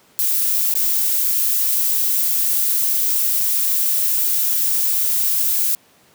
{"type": "noise with dropouts", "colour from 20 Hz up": "violet", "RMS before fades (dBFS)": -18, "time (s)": [0.19, 5.75], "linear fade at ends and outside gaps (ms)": 0, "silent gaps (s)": [0.739, 0.753], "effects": ["pink hiss -53 dBFS RMS until 6.14 s", "high-pass 150 Hz 12 dB/octave"]}